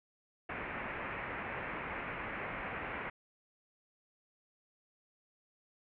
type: low-pass noise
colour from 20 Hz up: white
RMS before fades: -41 dBFS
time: 0.49-3.1 s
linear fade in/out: 5 ms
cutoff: 2400 Hz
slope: 48 dB/octave
effects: none